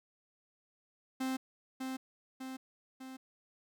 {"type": "tone with echo", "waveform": "45% pulse", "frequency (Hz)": 261.6, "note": "C4", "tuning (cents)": 0, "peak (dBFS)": -33, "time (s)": [1.2, 1.37], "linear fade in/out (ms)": 10, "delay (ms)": 600, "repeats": 3, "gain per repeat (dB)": -4, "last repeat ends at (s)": 3.17, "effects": []}